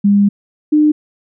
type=tone pair in turn; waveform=sine; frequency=202.1 / 302.1 Hz; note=G#3 / D4; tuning=-47 / +49 cents; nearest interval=perfect fifth; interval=696 cents; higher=second; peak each=-7 dBFS; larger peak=neither; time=0.04-0.29 / 0.72-0.92 s; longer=first; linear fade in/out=10 ms; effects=none